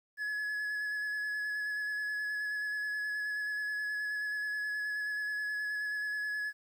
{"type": "tone with vibrato", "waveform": "triangle", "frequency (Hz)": 1696, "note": "G#6", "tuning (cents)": 36, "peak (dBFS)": -31, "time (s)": [0.17, 6.53], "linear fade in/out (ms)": 50, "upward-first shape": "square", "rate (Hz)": 9.4, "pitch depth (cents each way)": 13, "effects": ["11-bit"]}